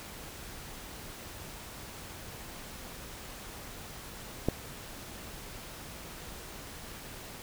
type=click; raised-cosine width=2 ms; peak=-12 dBFS; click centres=4.486 s; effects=pink hiss -45 dBFS RMS until 7.42 s